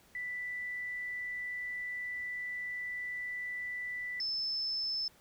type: tone pair in turn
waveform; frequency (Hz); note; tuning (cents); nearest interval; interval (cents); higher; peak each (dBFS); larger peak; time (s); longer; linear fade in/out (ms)
sine; 1978 / 5258; B6 / E8; +2 / -5; octave + perfect fourth; 1693; second; -36 / -32; second; 0.15-4.2 / 4.2-5.08; first; 2
effects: pink hiss -63 dBFS RMS until 5.2 s